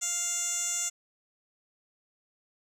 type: tone with band-pass filter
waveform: 15% pulse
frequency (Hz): 698.5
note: F5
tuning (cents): 0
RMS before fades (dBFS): -31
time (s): 0.01-0.9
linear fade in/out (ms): 20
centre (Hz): 7100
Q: 4.2
effects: none